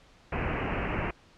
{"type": "low-pass noise", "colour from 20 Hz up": "pink", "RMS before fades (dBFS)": -31, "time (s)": [0.32, 1.11], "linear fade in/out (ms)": 5, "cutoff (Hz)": 2800, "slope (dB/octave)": 96, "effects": ["pink hiss -58 dBFS RMS until 1.37 s", "low-pass 5000 Hz 12 dB/octave"]}